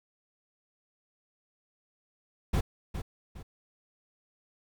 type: noise with echo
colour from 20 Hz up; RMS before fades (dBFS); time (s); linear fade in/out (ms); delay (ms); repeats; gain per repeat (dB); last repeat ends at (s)
brown; -26; 2.53-2.61; 10; 410; 2; -9; 3.43
effects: none